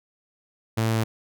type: tone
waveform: sawtooth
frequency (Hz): 112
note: A2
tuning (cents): +31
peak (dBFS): -17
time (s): 0.77-1.04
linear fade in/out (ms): 10
effects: none